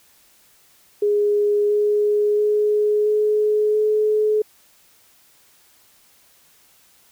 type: tone with pitch steps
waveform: sine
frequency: 413.6 / 417 / 420.3 / 423.8 / 427.2 Hz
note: G#4 / G#4 / G#4 / G#4 / G#4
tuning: -7 / +7 / +21 / +35 / +49 cents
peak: -15 dBFS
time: 1.02-4.42 s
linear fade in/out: 5 ms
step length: 680 ms
effects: white hiss -55 dBFS RMS until 7.11 s